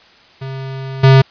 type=tone with level steps; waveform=square; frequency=133.8 Hz; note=C3; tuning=39 cents sharp; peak=-24 / -5 dBFS; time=0.41-1.22 s; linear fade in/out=10 ms; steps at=1.03 s; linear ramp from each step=10 ms; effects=white hiss -46 dBFS RMS until 1.3 s + resampled to 11025 Hz